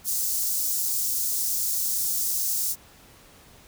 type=high-pass noise; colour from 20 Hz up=white; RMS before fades=-26 dBFS; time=0.04-2.76 s; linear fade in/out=50 ms; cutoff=5400 Hz; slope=24 dB/octave; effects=pink hiss -52 dBFS RMS until 3.67 s